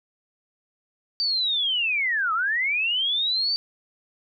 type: linear two-way sweep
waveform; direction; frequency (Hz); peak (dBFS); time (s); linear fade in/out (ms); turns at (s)
sine; down then up; 4647 to 1244.5 to 4647; -21; 1.2-3.56; 0; 2.33
effects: none